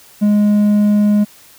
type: tone with hard clipping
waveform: sine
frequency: 207.7 Hz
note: G#3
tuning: in tune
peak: -10 dBFS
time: 0.21-1.25 s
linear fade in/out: 20 ms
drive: 3 dB
effects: white hiss -44 dBFS RMS until 1.58 s